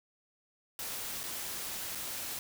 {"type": "noise with dropouts", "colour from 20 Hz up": "white", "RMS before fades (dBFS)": -39, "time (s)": [0.79, 2.39], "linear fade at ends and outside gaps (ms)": 1, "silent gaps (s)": [[1.233, 1.237], [1.95, 1.954]], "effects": []}